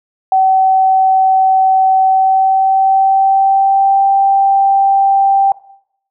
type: tone with pitch glide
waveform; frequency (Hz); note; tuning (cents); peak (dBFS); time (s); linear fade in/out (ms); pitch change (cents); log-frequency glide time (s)
sine; 762 to 784.8; G5 to G5; -49 to +2; -7; 0.32-5.52; 2; +51; 2.04-4.04
effects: noise-tail reverb RT60 0.7 s tail -19 dB re dry